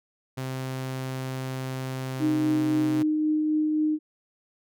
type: tone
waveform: sawtooth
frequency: 130.81 Hz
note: C3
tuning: in tune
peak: -26 dBFS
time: 0.37-3.03 s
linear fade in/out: 10 ms
type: tone with tremolo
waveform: sine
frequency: 307.2 Hz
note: D#4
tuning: 22 cents flat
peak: -20 dBFS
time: 2.19-3.99 s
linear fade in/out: 50 ms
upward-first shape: triangle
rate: 3.8 Hz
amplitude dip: 25%
effects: none